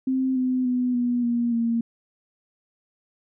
sine tone with pitch steps, 261.6 / 255.3 / 249.2 / 243.2 / 237.4 / 231.7 Hz, C4 / C4 / B3 / B3 / A#3 / A#3, 0 / -42 / +16 / -26 / +32 / -10 cents, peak -20 dBFS, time 0.07-1.81 s, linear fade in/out 5 ms, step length 290 ms, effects none

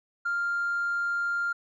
sine tone with hard clipping, 1396.9 Hz, F6, in tune, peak -26 dBFS, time 0.25-1.53 s, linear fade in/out 10 ms, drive 1 dB, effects resampled to 16000 Hz

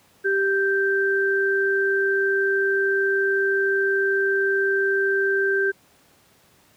sine tone pair together, 392 / 1566.6 Hz, G4 / G6, 0 / -2 cents, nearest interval 2 octaves, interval 2398 cents, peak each -21 dBFS, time 0.24-5.72 s, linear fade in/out 20 ms, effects pink hiss -57 dBFS RMS until 6.76 s + high-pass 100 Hz 12 dB/octave

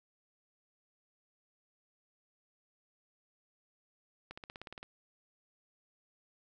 accelerating click train, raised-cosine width 0.3 ms, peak -29 dBFS, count 10, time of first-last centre 4.31-4.829 s, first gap 65 ms, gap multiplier 0.97, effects none

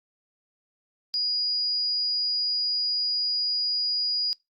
sine tone, 4892 Hz, D#8, 30 cents flat, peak -24 dBFS, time 1.14-4.33 s, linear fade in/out 0 ms, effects noise-tail reverb RT60 0.2 s tail -23 dB re dry + Opus 48 kbps

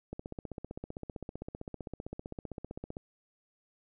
click train, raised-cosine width 2 ms, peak -26 dBFS, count 45, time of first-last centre 0.13-2.969 s, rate 15.5 Hz, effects none

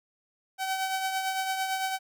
sawtooth tone with tremolo, 763 Hz, G5, 47 cents flat, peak -22 dBFS, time 0.58-1.99 s, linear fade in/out 50 ms, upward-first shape triangle, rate 8.9 Hz, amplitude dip 50%, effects none

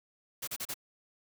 white noise bursts, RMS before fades -37 dBFS, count 4, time 0.42-0.742 s, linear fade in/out 10 ms, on 55 ms, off 34 ms, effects none

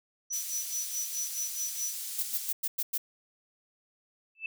sine tone with tremolo, 5920 Hz, F#8, in tune, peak -30 dBFS, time 0.3-1.95 s, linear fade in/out 10 ms, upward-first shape sine, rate 4.7 Hz, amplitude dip 90%
pink high-pass noise, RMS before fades -38 dBFS, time 0.32-2.51 s, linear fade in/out 20 ms, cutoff 6300 Hz, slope 12 dB/octave
violet noise bursts, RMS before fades -30 dBFS, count 6, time 2.18-2.98 s, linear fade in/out 10 ms, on 50 ms, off 100 ms
sine tone with exponential growth, 2637 Hz, E7, in tune, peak -28 dBFS, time 4.35-4.46 s, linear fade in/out 2 ms, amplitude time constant 22 ms
effects none

